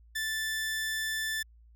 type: tone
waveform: sawtooth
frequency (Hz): 1760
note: A6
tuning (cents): 0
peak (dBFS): -27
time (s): 0.15-1.43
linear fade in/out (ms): 10
effects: added 57 Hz sine -54 dBFS peak until 1.75 s